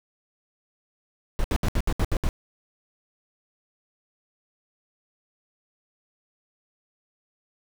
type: noise bursts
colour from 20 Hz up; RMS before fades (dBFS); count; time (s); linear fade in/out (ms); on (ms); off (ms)
brown; -22; 8; 1.39-2.289; 0; 52; 69
effects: none